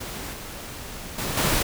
pink noise with level steps, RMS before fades -34 / -37 / -28 / -22 dBFS, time 0-1.63 s, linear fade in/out 10 ms, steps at 0.33 / 1.18 / 1.37 s, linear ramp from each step 5 ms, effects none

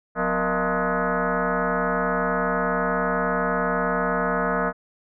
sine tone with frequency modulation, 396.2 Hz, G4, 18 cents sharp, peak -20 dBFS, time 0.15-4.73 s, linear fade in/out 50 ms, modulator 216 Hz, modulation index 5.5, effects none

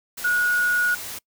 sine tone in noise, 1453 Hz, F#6, 32 cents flat, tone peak -18 dBFS, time 0.24-0.95 s, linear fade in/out 10 ms, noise white, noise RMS -34 dBFS, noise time 0.17-1.19 s, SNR +13 dB, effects noise-tail reverb RT60 0.1 s tail -24 dB re dry

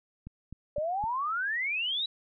click train, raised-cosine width 5 ms, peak -29 dBFS, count 4, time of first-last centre 0.27-1.039 s, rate 3.9 Hz
sine exponential sweep, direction up, 570 to 3951 Hz, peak -28 dBFS, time 0.76-2.06 s, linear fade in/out 5 ms
effects none

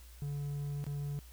triangle tone with dropouts, 143.7 Hz, D3, 37 cents flat, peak -33 dBFS, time 0.22-1.19 s, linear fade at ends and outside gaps 0 ms, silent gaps 0.841-0.866 s, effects added 60 Hz sine -51 dBFS peak until 1.32 s + white hiss -60 dBFS RMS until 1.32 s

